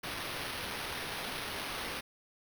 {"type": "noise with sample-and-hold", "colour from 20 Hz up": "violet", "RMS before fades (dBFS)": -39, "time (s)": [0.03, 2.01], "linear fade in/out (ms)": 10, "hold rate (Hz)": 7350, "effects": []}